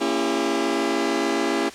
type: chord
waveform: sawtooth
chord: A# diminished seventh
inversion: none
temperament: just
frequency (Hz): 233.1 / 279.7 / 335.6 / 402.8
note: A#3 / C#4 / E4 / G4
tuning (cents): 0 / +16 / +31 / +47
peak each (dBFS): -26 / -22 / -21 / -22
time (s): 0-1.7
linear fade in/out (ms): 20
effects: white hiss -41 dBFS RMS until 1.74 s + low-pass 7000 Hz 12 dB/octave